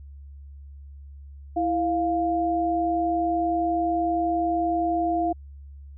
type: tone pair together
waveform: sine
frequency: 330 / 699.2 Hz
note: E4 / F5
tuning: +2 / +2 cents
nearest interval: octave + minor second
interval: 1300 cents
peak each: -25 / -23 dBFS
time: 1.56-5.33 s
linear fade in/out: 10 ms
effects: added 70 Hz sine -40 dBFS peak until 5.97 s